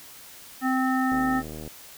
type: harmonic tone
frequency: 260 Hz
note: C4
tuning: 11 cents flat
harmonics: 1 / 3 / 5 / 7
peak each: -23 / -28 / -30 / -31 dBFS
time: 0.61-1.43 s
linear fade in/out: 50 ms
type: click train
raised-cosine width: 2 ms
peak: -25 dBFS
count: 44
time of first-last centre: 1.12-1.676 s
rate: 77.3 Hz
effects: white hiss -46 dBFS RMS until 1.97 s